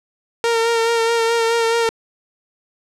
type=tone with vibrato; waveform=sawtooth; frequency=460.2 Hz; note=A#4; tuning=22 cents flat; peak=-11 dBFS; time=0.44-1.89 s; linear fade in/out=0 ms; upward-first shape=sine; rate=4.7 Hz; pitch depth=26 cents each way; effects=low-pass 8000 Hz 12 dB/octave